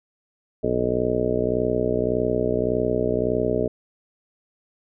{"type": "harmonic tone", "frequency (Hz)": 61.74, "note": "B1", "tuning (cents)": 0, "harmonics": [1, 2, 3, 4, 5, 6, 7, 8, 9, 10], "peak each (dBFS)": [-34, -31, -34, -28, -32, -28, -24, -32, -33, -27], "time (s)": [0.63, 3.68], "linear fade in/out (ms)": 10, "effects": []}